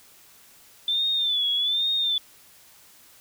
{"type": "tone with vibrato", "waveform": "sine", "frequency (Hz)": 3520, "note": "A7", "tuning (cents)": 0, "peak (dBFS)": -21, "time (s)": [0.88, 2.18], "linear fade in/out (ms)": 2, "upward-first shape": "sine", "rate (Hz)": 1.2, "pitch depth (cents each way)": 89, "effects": ["white hiss -53 dBFS RMS until 3.2 s"]}